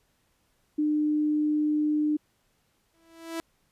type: tone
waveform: sine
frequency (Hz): 301.4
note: D4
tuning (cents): +45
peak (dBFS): -22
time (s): 0.78-2.17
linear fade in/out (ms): 10
type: tone with exponential growth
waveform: sawtooth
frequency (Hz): 329.6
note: E4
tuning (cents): 0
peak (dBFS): -25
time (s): 2.94-3.4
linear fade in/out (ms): 0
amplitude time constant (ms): 100
effects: pink hiss -70 dBFS RMS until 3.71 s + resampled to 32000 Hz